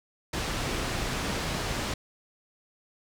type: low-pass noise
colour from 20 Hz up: pink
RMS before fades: -31 dBFS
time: 0.33-1.94 s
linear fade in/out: 5 ms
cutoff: 6700 Hz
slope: 12 dB/octave
effects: none